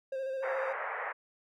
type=tone with vibrato; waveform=triangle; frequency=531 Hz; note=C5; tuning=25 cents sharp; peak=-31 dBFS; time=0.12-0.73 s; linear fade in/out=5 ms; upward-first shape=square; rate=14 Hz; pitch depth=25 cents each way
type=band-pass noise; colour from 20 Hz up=white; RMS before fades=-37 dBFS; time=0.42-1.13 s; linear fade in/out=20 ms; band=470 to 2000 Hz; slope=48 dB/octave
effects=none